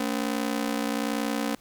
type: ring-modulated tone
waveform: sawtooth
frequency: 253.2 Hz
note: B3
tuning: 43 cents sharp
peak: -19 dBFS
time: 0-1.55 s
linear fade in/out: 2 ms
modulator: 30.6 Hz
effects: pink hiss -57 dBFS RMS until 1.6 s